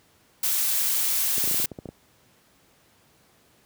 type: noise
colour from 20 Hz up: blue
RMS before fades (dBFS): -24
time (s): 0.43-1.66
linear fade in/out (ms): 5
type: clicks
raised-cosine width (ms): 2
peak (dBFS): -22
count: 11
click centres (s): 1.38 / 1.44 / 1.476 / 1.512 / 1.544 / 1.599 / 1.643 / 1.717 / 1.788 / 1.857 / 1.889
effects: pink hiss -60 dBFS RMS until 3.65 s + high-pass 80 Hz 12 dB/octave